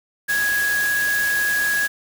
sine tone in noise, 1661.2 Hz, G#6, in tune, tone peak -18 dBFS, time 0.28-1.88 s, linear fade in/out 20 ms, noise white, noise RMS -28 dBFS, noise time 0.28-1.88 s, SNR +7 dB, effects none

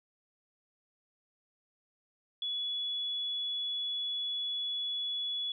sine tone, 3400 Hz, G#7, 40 cents sharp, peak -32 dBFS, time 2.42-5.52 s, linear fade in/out 2 ms, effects none

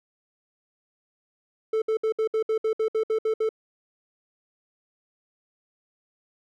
triangle tone bursts, 440 Hz, A4, in tune, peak -19 dBFS, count 12, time 1.73-3.491 s, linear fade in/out 5 ms, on 89 ms, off 63 ms, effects none

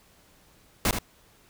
pink noise with echo, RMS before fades -23 dBFS, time 0.85-0.91 s, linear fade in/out 2 ms, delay 77 ms, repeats 1, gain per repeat -7 dB, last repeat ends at 0.987 s, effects pink hiss -59 dBFS RMS until 1.49 s

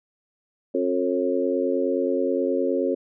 harmonic tone with a mistuned harmonic, 89.5 Hz, F2, 43 cents sharp, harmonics 3 / 4 / 5 / 6, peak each -26 / -26 / -26 / -26 dBFS, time 0.74-2.95 s, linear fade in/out 10 ms, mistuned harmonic 6, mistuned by +26 cents, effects none

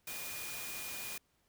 sine tone in noise, 2440 Hz, D#7, 34 cents flat, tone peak -47 dBFS, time 0.07-1.18 s, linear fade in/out 5 ms, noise white, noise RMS -43 dBFS, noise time 0.07-1.18 s, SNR -7 dB, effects pink hiss -75 dBFS RMS until 1.48 s

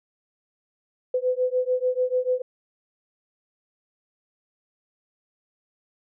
sine beating tone pair, 502 / 508.8 Hz, B4 / C5, +28 / -48 cents, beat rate 6.8 Hz, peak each -24 dBFS, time 1.14-2.42 s, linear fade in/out 5 ms, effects none

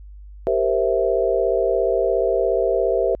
sine chord, C dominant seventh, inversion second, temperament equal, 392 / 466.2 / 523.3 / 659.3 Hz, G4 / Bb4 / C5 / E5, 0 / 0 / 0 / 0 cents, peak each -22 dBFS, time 0.47-3.15 s, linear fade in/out 0 ms, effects added 50 Hz sine -37 dBFS peak until 3.2 s

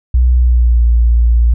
sine tone with pitch glide, 61.74 to 58.27 Hz, B1 to A#1, 0 to 0 cents, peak -6 dBFS, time 0.14-1.54 s, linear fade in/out 5 ms, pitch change -100 cents, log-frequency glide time 0.37-0.83 s, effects none

